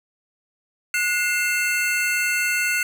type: tone cluster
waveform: square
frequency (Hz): 1460 / 2109 / 2685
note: F#6 / C7 / E7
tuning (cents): -24 / +13 / +31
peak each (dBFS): -25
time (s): 0.94-2.83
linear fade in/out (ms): 2
effects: 9-bit